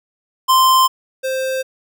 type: tone pair in turn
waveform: square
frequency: 1042 / 524.6 Hz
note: C6 / C5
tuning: -7 / +4 cents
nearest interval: octave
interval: 1189 cents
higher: first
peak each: -10 / -19 dBFS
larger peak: first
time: 0.48-0.88 / 1.23-1.63 s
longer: neither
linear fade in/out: 20 ms
effects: none

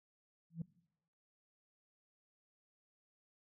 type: tone with exponential growth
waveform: sine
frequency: 165.7 Hz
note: E3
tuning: 9 cents sharp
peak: -33 dBFS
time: 0.5-0.62 s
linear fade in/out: 5 ms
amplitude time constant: 24 ms
effects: noise-tail reverb RT60 0.8 s tail -22 dB re dry + tanh soft clip ceiling -34 dBFS

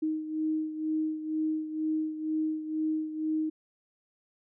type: beating tone pair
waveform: sine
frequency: 312 / 314.1 Hz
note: D#4 / D#4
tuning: +5 / +16 cents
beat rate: 2.1 Hz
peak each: -29 / -35 dBFS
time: 0.02-3.5 s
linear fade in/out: 10 ms
effects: none

